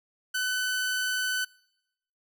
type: tone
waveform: sawtooth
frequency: 1506 Hz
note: F#6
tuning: 30 cents sharp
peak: -23 dBFS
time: 0.34-1.45 s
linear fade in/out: 10 ms
effects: noise-tail reverb RT60 0.9 s tail -26 dB re dry